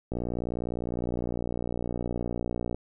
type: click train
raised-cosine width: 2 ms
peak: -18 dBFS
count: 158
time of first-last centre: 0.12-2.745 s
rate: 59.8 Hz
effects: none